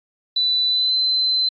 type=tone with pitch glide; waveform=sine; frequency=3983 to 4060 Hz; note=B7 to B7; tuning=+14 to +47 cents; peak=-16 dBFS; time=0.36-1.49 s; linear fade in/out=5 ms; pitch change=+33 cents; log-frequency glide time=0.68-0.97 s; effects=AAC 64 kbps